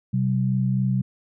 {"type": "tone pair together", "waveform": "sine", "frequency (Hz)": [128.1, 191.93], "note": ["C3", "G3"], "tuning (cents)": [-36, -36], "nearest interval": "perfect fifth", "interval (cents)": 700, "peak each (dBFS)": [-21, -23], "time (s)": [0.13, 1.02], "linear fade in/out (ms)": 10, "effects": []}